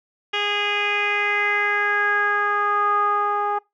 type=tone with low-pass filter sweep; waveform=10% pulse; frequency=411.5 Hz; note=G#4; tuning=16 cents flat; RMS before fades=-21 dBFS; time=0.33-3.59 s; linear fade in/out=10 ms; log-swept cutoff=3100 to 1000 Hz; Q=4.7; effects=noise-tail reverb RT60 0.2 s tail -24 dB re dry